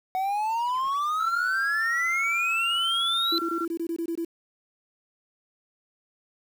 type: exponential sweep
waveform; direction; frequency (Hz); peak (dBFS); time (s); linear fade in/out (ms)
triangle; up; 740 to 4060; -22; 0.15-3.38; 0
type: tone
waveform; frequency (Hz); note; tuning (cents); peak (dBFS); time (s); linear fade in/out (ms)
sine; 1363; F6; -43; -29; 1.2-3.65; 2
type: tone bursts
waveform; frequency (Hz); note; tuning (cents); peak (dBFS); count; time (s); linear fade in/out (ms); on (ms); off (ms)
sine; 334; E4; +23; -26; 10; 3.32-4.249; 5; 74; 21
effects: 8-bit